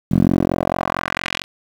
10% pulse tone with band-pass filter sweep, 44.39 Hz, F1, 29 cents sharp, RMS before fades -19 dBFS, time 0.11-1.44 s, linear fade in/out 10 ms, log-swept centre 180 to 3400 Hz, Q 1.6, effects 7-bit

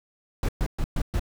brown noise bursts, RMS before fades -24 dBFS, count 5, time 0.43-1.195 s, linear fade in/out 2 ms, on 57 ms, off 120 ms, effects none

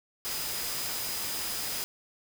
sine tone in noise, 4978 Hz, D#8, in tune, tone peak -40 dBFS, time 0.25-1.84 s, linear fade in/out 0 ms, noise white, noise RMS -34 dBFS, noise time 0.25-1.84 s, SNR -9 dB, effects none

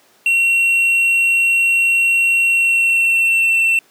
triangle tone with pitch glide, 2731 to 2693 Hz, F7 to E7, -39 to +36 cents, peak -10 dBFS, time 0.26-3.79 s, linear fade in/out 2 ms, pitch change -25 cents, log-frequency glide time 2.46-3.56 s, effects pink hiss -52 dBFS RMS until 3.9 s + high-pass 300 Hz 12 dB/octave

